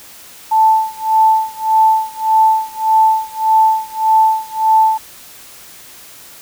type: tone with tremolo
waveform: sine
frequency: 880 Hz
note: A5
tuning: in tune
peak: -6 dBFS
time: 0.51-4.98 s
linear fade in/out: 10 ms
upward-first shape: sine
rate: 1.7 Hz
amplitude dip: 95%
effects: white hiss -38 dBFS RMS until 6.41 s